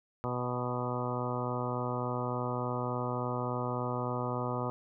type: harmonic tone with a mistuned harmonic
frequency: 123.47 Hz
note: B2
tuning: in tune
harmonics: 1 / 2 / 3 / 4 / 5 / 6 / 7 / 8 / 9 / 10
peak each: -36 / -39 / -41 / -39 / -41 / -43 / -43 / -41 / -44 / -41 dBFS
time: 0.24-4.7 s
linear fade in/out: 0 ms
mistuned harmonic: 6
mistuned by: +17 cents
effects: none